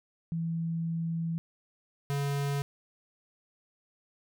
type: tone pair in turn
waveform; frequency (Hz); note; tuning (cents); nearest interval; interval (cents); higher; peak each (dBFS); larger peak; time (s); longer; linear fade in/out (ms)
sine / square; 165.4 / 141.35; E3 / C#3; +6 / +34; minor third; 272; first; -29 / -29; neither; 0.32-1.38 / 2.1-2.62; first; 0
effects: none